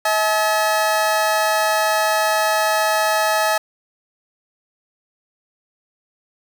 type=tone pair together; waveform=25% pulse; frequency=640.5 / 855 Hz; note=E5 / A5; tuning=-50 / -50 cents; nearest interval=perfect fourth; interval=500 cents; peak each=-15 dBFS; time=0.05-3.58 s; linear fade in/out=5 ms; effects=8-bit